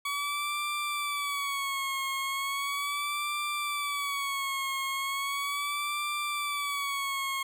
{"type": "tone with vibrato", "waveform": "20% pulse", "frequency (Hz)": 1130, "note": "C#6", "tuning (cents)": 33, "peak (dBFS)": -25, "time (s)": [0.05, 7.43], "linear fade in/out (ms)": 5, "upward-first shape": "sine", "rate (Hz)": 0.37, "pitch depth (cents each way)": 74, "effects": []}